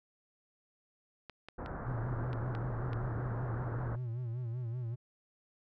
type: clicks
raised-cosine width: 0.3 ms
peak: -30 dBFS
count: 6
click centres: 1.297 / 1.486 / 1.661 / 2.331 / 2.551 / 2.932 s
type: low-pass noise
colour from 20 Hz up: pink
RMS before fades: -41 dBFS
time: 1.58-3.96 s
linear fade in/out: 10 ms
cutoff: 1600 Hz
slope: 48 dB/octave
type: tone with vibrato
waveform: triangle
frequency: 120 Hz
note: B2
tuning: 49 cents flat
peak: -33 dBFS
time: 1.85-4.96 s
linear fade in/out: 20 ms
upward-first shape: sine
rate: 5.2 Hz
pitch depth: 100 cents each way
effects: none